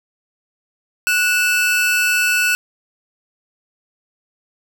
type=tone pair together; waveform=45% pulse; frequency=1471.4 / 2637 Hz; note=F#6 / E7; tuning=-10 / 0 cents; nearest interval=minor seventh; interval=1010 cents; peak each=-17 dBFS; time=1.07-2.55 s; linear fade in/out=0 ms; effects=none